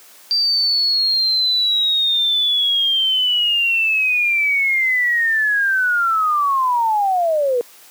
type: linear sweep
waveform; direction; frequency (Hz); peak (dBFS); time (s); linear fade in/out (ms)
sine; down; 4699 to 469.5; -14; 0.31-7.61; 0
effects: white hiss -45 dBFS RMS until 7.9 s + high-pass 300 Hz 12 dB/octave